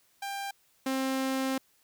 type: tone pair in turn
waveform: sawtooth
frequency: 794 / 265 Hz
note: G5 / C4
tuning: +22 / +22 cents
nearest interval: octave + perfect fifth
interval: 1900 cents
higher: first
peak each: -30 / -24 dBFS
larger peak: second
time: 0.22-0.51 / 0.86-1.58 s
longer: second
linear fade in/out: 5 ms
effects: white hiss -67 dBFS RMS until 1.83 s